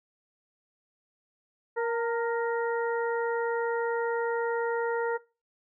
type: harmonic tone with a mistuned harmonic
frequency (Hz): 467.8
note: A#4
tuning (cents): +6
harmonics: 1 / 2 / 3 / 4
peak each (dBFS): -27 / -33 / -37 / -39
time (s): 1.76-5.18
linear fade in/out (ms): 20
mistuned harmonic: 2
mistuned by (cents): -34
effects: noise-tail reverb RT60 0.3 s tail -21 dB re dry